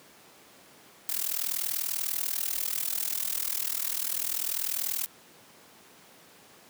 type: noise with amplitude modulation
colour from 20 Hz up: blue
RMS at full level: -27 dBFS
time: 1.09-5.06 s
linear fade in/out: 0 ms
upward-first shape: sine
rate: 40.3 Hz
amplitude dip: 90%
effects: pink hiss -54 dBFS RMS until 6.69 s + high-pass 200 Hz 12 dB/octave